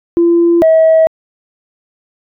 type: tone pair in turn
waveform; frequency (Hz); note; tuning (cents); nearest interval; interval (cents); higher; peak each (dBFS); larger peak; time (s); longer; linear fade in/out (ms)
sine; 340.8 / 643.3; F4 / E5; -42 / -42; major seventh; 1100; second; -5 / -3; second; 0.17-0.62 / 0.62-1.07; neither; 0
effects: tanh soft clip ceiling -2 dBFS